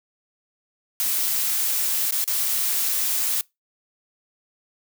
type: noise with dropouts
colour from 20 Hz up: blue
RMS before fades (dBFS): -23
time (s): 1-3.41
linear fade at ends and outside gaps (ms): 0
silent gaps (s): 2.108-2.123 / 2.241-2.277
effects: noise-tail reverb RT60 0.2 s tail -24 dB re dry